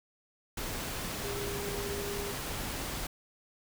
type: tone in noise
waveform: sine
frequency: 404 Hz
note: G#4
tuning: 48 cents flat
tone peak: -37 dBFS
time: 1.24-2.32 s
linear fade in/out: 5 ms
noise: pink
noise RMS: -37 dBFS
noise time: 0.57-3.07 s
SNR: -3 dB
effects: none